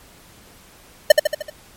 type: tone with echo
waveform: square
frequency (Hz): 604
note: D5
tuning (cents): +48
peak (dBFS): -4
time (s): 1.1-1.12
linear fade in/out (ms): 5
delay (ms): 76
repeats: 5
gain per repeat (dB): -5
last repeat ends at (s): 1.5
effects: pink hiss -48 dBFS RMS until 1.76 s + MP3 64 kbps